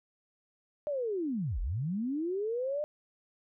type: linear two-way sweep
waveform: sine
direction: down then up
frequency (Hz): 608 to 35.2 to 608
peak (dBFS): -30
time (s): 0.87-2.84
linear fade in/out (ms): 0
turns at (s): 1.6
effects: none